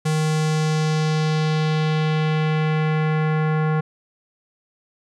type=tone with low-pass filter sweep; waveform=square; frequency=155.56 Hz; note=D#3; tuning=in tune; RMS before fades=-20 dBFS; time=0.05-3.81 s; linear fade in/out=10 ms; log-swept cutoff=8800 to 1500 Hz; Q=1.4; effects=none